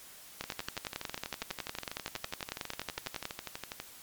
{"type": "two click trains", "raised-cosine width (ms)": 0.2, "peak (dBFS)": [-20, -17], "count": [42, 32], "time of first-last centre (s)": [[0.44, 3.801], [0.41, 3.254]], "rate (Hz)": [12.2, 10.9], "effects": ["white hiss -52 dBFS RMS until 4.02 s", "MP3 96 kbps"]}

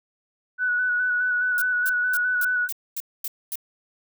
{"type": "tone with vibrato", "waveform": "sine", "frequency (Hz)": 1480, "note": "F#6", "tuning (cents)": 0, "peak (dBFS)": -20, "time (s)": [0.58, 2.69], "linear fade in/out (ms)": 50, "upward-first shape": "square", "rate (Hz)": 4.8, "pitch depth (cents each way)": 20}
{"type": "noise bursts", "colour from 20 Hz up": "violet", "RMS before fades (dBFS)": -29, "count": 8, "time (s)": [1.58, 3.556], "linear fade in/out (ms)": 2, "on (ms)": 37, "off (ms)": 240}
{"effects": []}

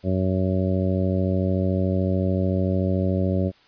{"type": "harmonic tone", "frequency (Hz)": 93.6, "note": "F#2", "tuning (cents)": 20, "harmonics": [1, 2, 3, 4, 5, 6, 7], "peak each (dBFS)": [-23, -24, -29, -30, -35, -29, -36], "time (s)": [0.03, 3.52], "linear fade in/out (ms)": 50, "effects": ["white hiss -56 dBFS RMS until 3.67 s", "resampled to 11025 Hz"]}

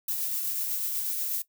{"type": "noise with tremolo", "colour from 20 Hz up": "violet", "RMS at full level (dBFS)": -29, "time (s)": [0.08, 1.42], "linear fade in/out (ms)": 5, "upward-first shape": "triangle", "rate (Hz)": 8.1, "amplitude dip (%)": 30, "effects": ["noise-tail reverb RT60 0.1 s tail -17 dB re dry"]}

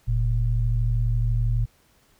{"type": "tone pair together", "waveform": "sine", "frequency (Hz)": [43.19, 115.3], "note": ["F1", "A#2"], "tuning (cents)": [-18, -19], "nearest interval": "octave + perfect fourth", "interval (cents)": 1699, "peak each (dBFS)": -22, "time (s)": [0.07, 1.66], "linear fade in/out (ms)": 20, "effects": ["pink hiss -61 dBFS RMS until 2.19 s"]}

